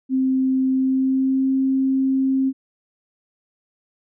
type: tone with pitch glide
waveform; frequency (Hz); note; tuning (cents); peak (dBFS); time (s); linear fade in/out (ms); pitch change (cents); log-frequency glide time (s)
sine; 262.1 to 266.1; C4 to C4; +3 to +29; -16; 0.09-2.53; 50; +26; 0.72-1.52
effects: none